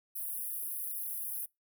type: high-pass noise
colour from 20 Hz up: pink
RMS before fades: -38 dBFS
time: 0.15-1.46 s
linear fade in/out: 10 ms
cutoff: 10000 Hz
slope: 96 dB/octave
effects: noise-tail reverb RT60 0.2 s tail -25 dB re dry